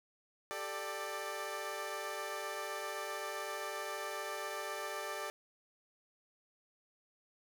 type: chord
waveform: 15% pulse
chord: G suspended second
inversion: none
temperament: equal with one note detuned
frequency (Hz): 392 / 440 / 591.8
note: G4 / A4 / D5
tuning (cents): 0 / 0 / +13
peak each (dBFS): -39 / -38 / -35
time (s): 0.51-5.3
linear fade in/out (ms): 0
effects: none